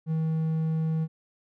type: tone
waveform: triangle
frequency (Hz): 159.7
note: D#3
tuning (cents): +45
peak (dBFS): -22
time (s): 0.06-1.08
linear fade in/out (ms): 50
effects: none